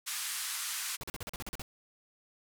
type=band-pass noise; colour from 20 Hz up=white; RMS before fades=-37 dBFS; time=0.06-0.97 s; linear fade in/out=20 ms; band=1100 to 12000 Hz; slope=24 dB/octave
type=noise bursts; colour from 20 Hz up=pink; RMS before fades=-40 dBFS; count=10; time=1.01-1.619 s; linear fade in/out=0 ms; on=24 ms; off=41 ms
effects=none